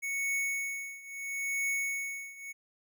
square tone with tremolo, 2217 Hz, C#7, in tune, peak -29 dBFS, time 0.02-2.53 s, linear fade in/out 20 ms, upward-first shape triangle, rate 0.75 Hz, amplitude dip 90%, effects none

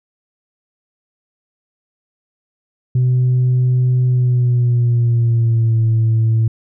sine tone with pitch glide, 126.2 to 112.43 Hz, B2 to A2, +38 to +38 cents, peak -9 dBFS, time 2.95-6.48 s, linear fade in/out 5 ms, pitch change -200 cents, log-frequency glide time 4.06-5.84 s, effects tanh soft clip ceiling -9 dBFS

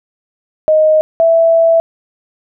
sine tone pair in turn, 622.3 / 660.8 Hz, D#5 / E5, 0 / +4 cents, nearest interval minor second, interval 104 cents, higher second, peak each -6 dBFS, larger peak neither, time 0.68-1.01 / 1.2-1.8 s, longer second, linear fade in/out 0 ms, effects none

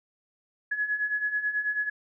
sine beating tone pair, 1685 / 1694.2 Hz, G#6 / G#6, +25 / +34 cents, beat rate 9.2 Hz, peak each -32 / -27 dBFS, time 0.71-1.9 s, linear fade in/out 10 ms, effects none

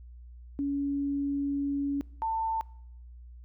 sine tone pair in turn, 281.6 / 894 Hz, C#4 / A5, +27 / +27 cents, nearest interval octave + minor sixth, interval 2000 cents, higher second, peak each -27 dBFS, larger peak neither, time 0.59-2.01 / 2.22-2.61 s, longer first, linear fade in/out 0 ms, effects noise-tail reverb RT60 0.7 s tail -23 dB re dry + added 60 Hz sine -45 dBFS peak until 3.44 s

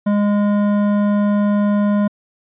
sine tone with hard clipping, 205.5 Hz, G#3, 18 cents flat, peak -15 dBFS, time 0.06-2.08 s, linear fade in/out 10 ms, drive 12 dB, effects resampled to 8000 Hz

